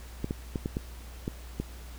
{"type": "clicks", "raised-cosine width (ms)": 3, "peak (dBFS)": -17, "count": 7, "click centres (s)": [0.244, 0.309, 0.558, 0.659, 0.769, 1.279, 1.6], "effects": ["added 60 Hz sine -42 dBFS peak until 1.98 s", "pink hiss -51 dBFS RMS until 1.98 s"]}